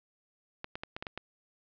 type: clicks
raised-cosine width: 0.3 ms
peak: -21 dBFS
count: 7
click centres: 0.644 / 0.755 / 0.835 / 0.965 / 1.025 / 1.068 / 1.176 s
effects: low-pass 4000 Hz 12 dB/octave